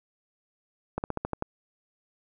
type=slowing click train; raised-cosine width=1 ms; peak=-15 dBFS; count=7; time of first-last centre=0.98-1.424 s; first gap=59 ms; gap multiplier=1.09; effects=none